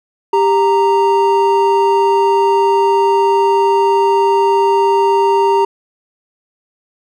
triangle tone pair together, 395.1 / 928.4 Hz, G4 / A#5, +14 / -7 cents, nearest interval octave + minor third, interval 1479 cents, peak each -10 dBFS, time 0.33-5.65 s, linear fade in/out 5 ms, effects none

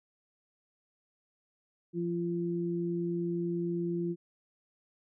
sine tone pair together, 172.8 / 343.8 Hz, F3 / F4, -18 / -27 cents, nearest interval octave, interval 1191 cents, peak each -33 / -32 dBFS, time 1.93-4.16 s, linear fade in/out 50 ms, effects none

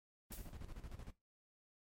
brown noise with tremolo, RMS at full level -48 dBFS, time 0.3-1.11 s, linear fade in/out 10 ms, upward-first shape square, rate 13 Hz, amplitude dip 65%
blue noise with exponential decay, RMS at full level -48 dBFS, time 0.32-0.63 s, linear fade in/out 0 ms, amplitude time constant 67 ms
effects noise-tail reverb RT60 0.2 s tail -17 dB re dry + MP3 64 kbps

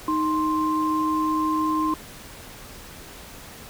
sine tone pair together, 311.7 / 1049 Hz, D#4 / C6, +3 / +4 cents, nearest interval octave + major sixth, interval 2101 cents, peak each -23 dBFS, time 0.08-1.94 s, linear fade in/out 2 ms, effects pink hiss -42 dBFS RMS until 3.69 s

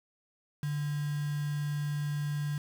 sine tone with quantisation, 146.83 Hz, D3, in tune, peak -30 dBFS, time 0.63-2.58 s, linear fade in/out 2 ms, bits 7, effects none

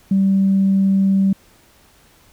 sine tone, 194 Hz, G3, 18 cents flat, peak -11 dBFS, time 0.11-1.33 s, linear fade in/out 5 ms, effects tanh soft clip ceiling -7 dBFS + pink hiss -52 dBFS RMS until 2.32 s

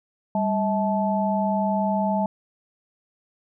sine tone cluster, 198.2 / 643 / 869 Hz, G3 / E5 / A5, +19 / -43 / -22 cents, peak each -23 / -26 / -25 dBFS, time 0.35-2.26 s, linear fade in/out 2 ms, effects none

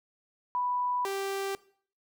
sine / sawtooth tone pair in turn, 987.8 / 392 Hz, B5 / G4, 0 / 0 cents, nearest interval octave + major third, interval 1600 cents, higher first, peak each -27 dBFS, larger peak neither, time 0.55-1.05 / 1.05-1.55 s, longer neither, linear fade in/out 0 ms, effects noise-tail reverb RT60 0.5 s tail -19 dB re dry

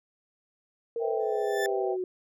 sine exponential sweep, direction down, 466.2 to 365 Hz, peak -28 dBFS, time 0.96-2.04 s, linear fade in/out 2 ms
sine chord, C major seventh, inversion third, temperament just, 490.5 / 523.3 / 654.1 / 784.9 Hz, B4 / C5 / E5 / G5, -12 / 0 / -14 / +2 cents, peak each -33 / -37 / -34 / -34 dBFS, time 0.99-1.97 s, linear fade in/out 50 ms
40% pulse tone with exponential growth, 1760 Hz, A6, in tune, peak -27 dBFS, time 1.2-1.66 s, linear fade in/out 1 ms, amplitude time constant 100 ms
effects none

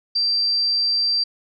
sine tone, 4699 Hz, D8, in tune, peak -17 dBFS, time 0.15-1.24 s, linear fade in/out 10 ms, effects none

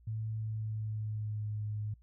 sine tone with pitch glide, 110 to 105.82 Hz, A2 to G#2, 0 to +33 cents, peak -34 dBFS, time 0.07-1.94 s, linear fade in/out 5 ms, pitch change -67 cents, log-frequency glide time 0.32-1.59 s, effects noise-tail reverb RT60 0.1 s tail -25 dB re dry + added 59 Hz sine -58 dBFS peak until 2.02 s

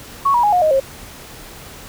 sine tone with pitch steps, 1108.7 / 959.6 / 830.6 / 718.9 / 622.2 / 538.6 Hz, C#6 / A#5 / G#5 / F5 / D#5 / C#5, 0 / +50 / 0 / +50 / 0 / -50 cents, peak -11 dBFS, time 0.25-0.802 s, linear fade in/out 10 ms, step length 92 ms, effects pink hiss -37 dBFS RMS until 1.88 s

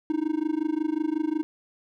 triangle tone with amplitude modulation, 311.1 Hz, D#4, in tune, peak -18 dBFS, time 0.1-1.43 s, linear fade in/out 0 ms, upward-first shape sine, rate 25.5 Hz, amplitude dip 95%, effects none

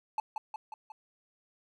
triangle tone with echo, 866 Hz, A5, 28 cents flat, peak -26 dBFS, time 0.18-0.2 s, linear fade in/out 2 ms, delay 180 ms, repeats 4, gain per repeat -4 dB, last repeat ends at 0.92 s, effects none

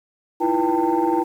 sine tone cluster, 320.9 / 341.3 / 486.4 / 790 / 901 Hz, E4 / F4 / B4 / G5 / A5, -46 / -40 / -26 / +13 / +41 cents, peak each -22 / -20 / -27 / -24 / -22 dBFS, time 0.4-1.24 s, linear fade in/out 20 ms, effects tanh soft clip ceiling -10 dBFS + 8-bit

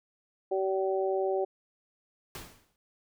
harmonic tone, 191.3 Hz, G3, 42 cents flat, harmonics 2 / 3 / 4, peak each -28 / -32 / -34 dBFS, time 0.51-1.45 s, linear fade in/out 10 ms
pink noise with exponential decay, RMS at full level -39 dBFS, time 2.35-2.76 s, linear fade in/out 1 ms, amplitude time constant 89 ms
effects none

